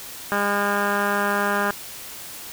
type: tone with low-pass filter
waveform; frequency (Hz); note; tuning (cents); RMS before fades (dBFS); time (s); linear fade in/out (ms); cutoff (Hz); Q
10% pulse; 202.9; G#3; -40; -22; 0.32-1.71; 0; 1700; 5.3
effects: white hiss -37 dBFS RMS until 2.52 s